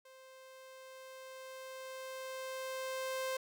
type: tone with level ramp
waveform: sawtooth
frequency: 523.3 Hz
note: C5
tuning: in tune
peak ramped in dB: -52 to -31 dBFS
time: 0.05-3.37 s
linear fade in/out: 5 ms
effects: none